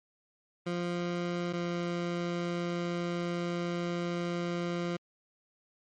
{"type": "tone pair in turn", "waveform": "20% pulse", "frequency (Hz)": [174.61, 173.5], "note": ["F3", "F3"], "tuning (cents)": [0, -11], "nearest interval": "unison", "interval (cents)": 11, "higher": "first", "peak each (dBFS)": -26, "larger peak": "neither", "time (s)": [[0.66, 1.53], [1.53, 4.97]], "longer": "second", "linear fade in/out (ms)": 10, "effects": ["low-pass 5000 Hz 12 dB/octave", "MP3 48 kbps"]}